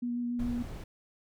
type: tone with vibrato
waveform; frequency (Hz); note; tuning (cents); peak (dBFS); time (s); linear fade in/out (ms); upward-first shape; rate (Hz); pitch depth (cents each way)
sine; 241.1; B3; -41; -30; 0.02-0.63; 10; square; 7; 10
type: noise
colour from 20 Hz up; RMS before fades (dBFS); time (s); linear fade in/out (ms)
brown; -39; 0.39-0.84; 5
effects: none